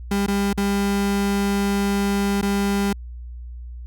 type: tone with dropouts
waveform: 35% pulse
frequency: 200 Hz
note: G3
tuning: 35 cents sharp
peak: -17 dBFS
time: 0.11-2.93 s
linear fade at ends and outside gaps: 5 ms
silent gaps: 0.264-0.28 / 0.531-0.575 / 2.414-2.426 s
effects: added 60 Hz sine -32 dBFS peak until 3.86 s